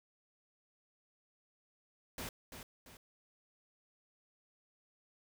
pink noise with echo, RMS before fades -43 dBFS, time 2.18-2.29 s, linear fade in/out 2 ms, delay 340 ms, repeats 2, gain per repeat -7 dB, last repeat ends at 2.97 s, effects none

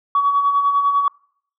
sine tone with tremolo, 1130 Hz, C#6, 33 cents sharp, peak -11 dBFS, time 0.15-1.08 s, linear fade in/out 2 ms, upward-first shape sine, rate 10 Hz, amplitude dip 50%, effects noise-tail reverb RT60 0.6 s tail -26 dB re dry + tanh soft clip ceiling -7 dBFS

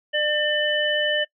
harmonic tone, 599 Hz, D5, 34 cents sharp, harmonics 1 / 3 / 5, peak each -24 / -24 / -24 dBFS, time 0.13-1.25 s, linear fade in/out 20 ms, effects noise-tail reverb RT60 0.1 s tail -23 dB re dry

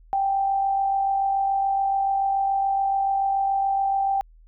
sine tone with amplitude modulation, 784 Hz, G5, in tune, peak -18 dBFS, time 0.13-4.21 s, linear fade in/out 0 ms, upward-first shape sine, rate 47 Hz, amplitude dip 35%, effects added 40 Hz sine -48 dBFS peak until 4.47 s

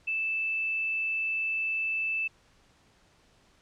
sine tone, 2637 Hz, E7, in tune, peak -27 dBFS, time 0.07-2.28 s, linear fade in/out 10 ms, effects pink hiss -63 dBFS RMS until 3.61 s + low-pass 7000 Hz 12 dB/octave

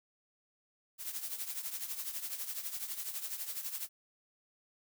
blue noise with tremolo, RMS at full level -37 dBFS, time 0.98-3.89 s, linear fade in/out 50 ms, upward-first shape triangle, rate 12 Hz, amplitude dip 75%, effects none

